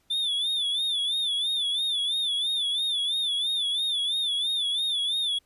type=tone with vibrato; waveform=triangle; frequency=3520 Hz; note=A7; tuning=in tune; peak=-23 dBFS; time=0.1-5.39 s; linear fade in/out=10 ms; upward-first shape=sine; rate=3 Hz; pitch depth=100 cents each way; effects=pink hiss -68 dBFS RMS until 5.45 s + resampled to 32000 Hz